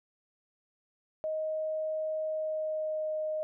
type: tone with pitch glide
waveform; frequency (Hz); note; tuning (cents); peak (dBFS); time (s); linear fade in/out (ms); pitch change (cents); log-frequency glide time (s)
sine; 626 to 620.2; D#5 to D#5; +10 to -6; -30; 1.24-3.43; 0; -16; 2.25-3.13
effects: none